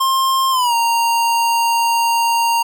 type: tone with pitch glide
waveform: square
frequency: 1061 to 929 Hz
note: C6 to A#5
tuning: +24 to -6 cents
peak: -14 dBFS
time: 0-2.63 s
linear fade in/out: 10 ms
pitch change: -230 cents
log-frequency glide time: 0.51-0.74 s
effects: none